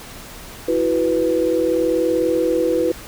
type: chord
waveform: sine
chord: E suspended second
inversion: none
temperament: equal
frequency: 329.6 / 370 / 493.9 Hz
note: E4 / F#4 / B4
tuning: 0 / 0 / 0 cents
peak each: -20 / -22 / -18 dBFS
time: 0.68-2.92 s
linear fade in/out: 5 ms
effects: pink hiss -37 dBFS RMS until 3.07 s